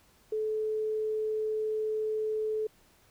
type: tone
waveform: sine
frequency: 432.9 Hz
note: A4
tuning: 28 cents flat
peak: -28 dBFS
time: 0.32-2.67 s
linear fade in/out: 5 ms
effects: pink hiss -63 dBFS RMS until 3.1 s